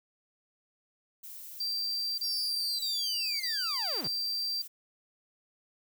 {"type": "noise", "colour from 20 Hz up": "violet", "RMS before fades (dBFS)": -45, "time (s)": [1.23, 4.68], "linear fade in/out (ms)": 10}
{"type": "tone bursts", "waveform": "sine", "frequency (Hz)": 4699, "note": "D8", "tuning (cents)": 0, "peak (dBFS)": -30, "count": 5, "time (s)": [1.6, 4.62], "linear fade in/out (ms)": 5, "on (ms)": 580, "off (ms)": 30}
{"type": "linear sweep", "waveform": "sawtooth", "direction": "down", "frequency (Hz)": [5690, 94.6], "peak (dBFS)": -34, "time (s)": [2.23, 4.08], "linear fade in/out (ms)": 10}
{"effects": []}